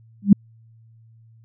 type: tone with exponential growth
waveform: sine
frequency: 200.6 Hz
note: G3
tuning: 40 cents sharp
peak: -3 dBFS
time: 0.22-0.33 s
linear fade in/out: 5 ms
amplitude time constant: 22 ms
effects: added 113 Hz sine -48 dBFS peak until 1.44 s